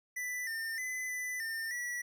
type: tone with pitch steps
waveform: square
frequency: 1985 / 1807 / 2016 / 1997 / 1806 / 1943 Hz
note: B6 / A6 / B6 / B6 / A6 / B6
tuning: +8 / +46 / +35 / +19 / +45 / -29 cents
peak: -36 dBFS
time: 0.16-2.02 s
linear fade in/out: 10 ms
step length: 310 ms
effects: none